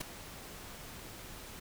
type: noise with ADSR envelope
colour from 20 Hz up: pink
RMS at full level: -34 dBFS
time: 0-1.6 s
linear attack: 13 ms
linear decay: 5 ms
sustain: -14 dB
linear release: 11 ms
effects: none